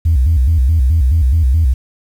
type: tone with vibrato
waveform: sine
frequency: 72.1 Hz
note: D2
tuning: 31 cents flat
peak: -7 dBFS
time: 0.05-1.74 s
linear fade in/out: 10 ms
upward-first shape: square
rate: 4.7 Hz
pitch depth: 210 cents each way
effects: tanh soft clip ceiling -5 dBFS + 7-bit